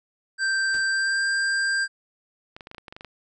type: tone with pitch glide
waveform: square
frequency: 1568 to 1588.1 Hz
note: G6 to G6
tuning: 0 to +22 cents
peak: -22 dBFS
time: 0.38-1.88 s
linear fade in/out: 50 ms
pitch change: +22 cents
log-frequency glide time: 0.86-1.25 s
type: noise with exponential decay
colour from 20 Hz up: pink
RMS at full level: -38 dBFS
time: 0.74-0.89 s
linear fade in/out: 0 ms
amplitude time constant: 32 ms
type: clicks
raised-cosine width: 0.3 ms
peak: -24 dBFS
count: 11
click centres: 2.565 / 2.608 / 2.671 / 2.714 / 2.747 / 2.782 / 2.882 / 2.925 / 2.965 / 3.009 / 3.047 s
effects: resampled to 22050 Hz